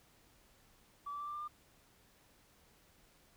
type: tone with pitch steps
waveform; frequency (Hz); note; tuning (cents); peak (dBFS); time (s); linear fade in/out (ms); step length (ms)
sine; 1151 / 1161 / 1171.1 / 1181.3 / 1191.6 / 1202; D6 / D6 / D6 / D6 / D6 / D6; -35 / -20 / -5 / +10 / +25 / +40; -39; 1.06-1.48; 10; 70
effects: tanh soft clip ceiling -35 dBFS + pink hiss -67 dBFS RMS until 3.36 s